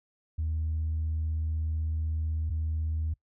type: tone pair in turn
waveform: sine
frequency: 79 / 79 Hz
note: D#2 / D#2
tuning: +27 / +27 cents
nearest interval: unison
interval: 0 cents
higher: neither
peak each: -26 dBFS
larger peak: neither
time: 0.38-2.5 / 2.5-3.14 s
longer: first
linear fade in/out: 10 ms
effects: noise-tail reverb RT60 0.1 s tail -24 dB re dry + tanh soft clip ceiling -24 dBFS